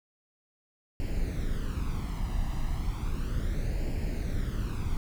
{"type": "noise with flanger", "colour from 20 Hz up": "brown", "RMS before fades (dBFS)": -30, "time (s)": [1, 4.97], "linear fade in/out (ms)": 0, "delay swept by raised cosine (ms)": [0.41, 1.04], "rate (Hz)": 0.34, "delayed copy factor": 0.65, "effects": []}